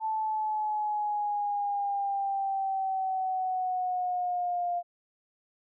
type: exponential sweep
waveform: sine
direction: down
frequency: 880 to 698.5 Hz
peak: -27 dBFS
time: 0-4.83 s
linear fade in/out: 50 ms
effects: none